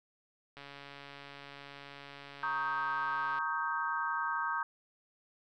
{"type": "click train", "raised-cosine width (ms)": 0.3, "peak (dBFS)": -32, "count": 398, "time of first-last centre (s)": [0.57, 3.386], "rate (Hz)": 141}
{"type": "chord", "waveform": "sine", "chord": "Eb dominant seventh", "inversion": "second", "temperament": "equal with one note detuned", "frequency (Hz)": [932.3, 1108.7, 1259.7, 1568], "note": ["Bb5", "Db6", "Eb6", "G6"], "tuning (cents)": [0, 0, 21, 0], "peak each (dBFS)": [-37, -38, -37, -36], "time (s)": [2.43, 4.63], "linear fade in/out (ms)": 2}
{"effects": []}